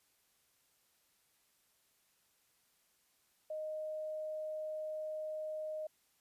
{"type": "tone", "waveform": "sine", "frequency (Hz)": 620, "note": "D#5", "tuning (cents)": -6, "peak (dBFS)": -38, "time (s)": [3.5, 5.87], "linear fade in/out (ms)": 5, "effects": ["white hiss -74 dBFS RMS until 6.2 s", "resampled to 32000 Hz"]}